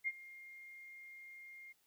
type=tone with ADSR envelope; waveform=sine; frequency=2122 Hz; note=C7; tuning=24 cents sharp; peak=-32 dBFS; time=0.04-1.73 s; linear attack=33 ms; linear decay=42 ms; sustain=-19 dB; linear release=17 ms; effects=white hiss -75 dBFS RMS until 1.86 s